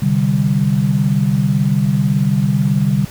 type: chord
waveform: sine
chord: C suspended second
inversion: none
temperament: equal with one note detuned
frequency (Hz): 130.81 / 148.97 / 196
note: C3 / D3 / G3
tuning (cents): 0 / +25 / 0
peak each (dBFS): -17 / -16 / -16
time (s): 0.02-3.05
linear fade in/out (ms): 5
effects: pink hiss -36 dBFS RMS until 3.1 s